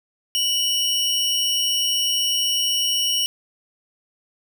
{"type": "tone pair together", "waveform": "square", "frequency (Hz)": [2960, 5588], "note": ["F#7", "F8"], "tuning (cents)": [0, 0], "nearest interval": "major seventh", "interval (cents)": 1100, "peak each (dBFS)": [-21, -24], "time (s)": [0.35, 3.26], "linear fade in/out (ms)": 0, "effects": []}